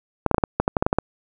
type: clicks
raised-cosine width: 1 ms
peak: -3 dBFS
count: 12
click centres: 0.263 / 0.313 / 0.345 / 0.382 / 0.438 / 0.6 / 0.679 / 0.768 / 0.825 / 0.865 / 0.929 / 0.986 s
effects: none